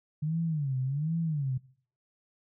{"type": "tone with vibrato", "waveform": "sine", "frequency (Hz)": 146.83, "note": "D3", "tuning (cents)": 0, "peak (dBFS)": -27, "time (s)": [0.22, 1.58], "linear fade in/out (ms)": 10, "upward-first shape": "sine", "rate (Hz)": 1.3, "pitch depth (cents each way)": 220, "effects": ["noise-tail reverb RT60 0.5 s tail -20 dB re dry"]}